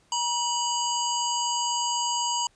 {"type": "harmonic tone with a mistuned harmonic", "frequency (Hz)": 952, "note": "A#5", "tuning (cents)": 36, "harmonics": [1, 3, 5, 7, 8], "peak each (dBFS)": [-27, -31, -34, -32, -34], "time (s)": [0.12, 2.47], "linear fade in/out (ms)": 2, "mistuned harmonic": 3, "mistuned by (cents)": 62, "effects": ["pink hiss -63 dBFS RMS until 2.55 s", "resampled to 22050 Hz"]}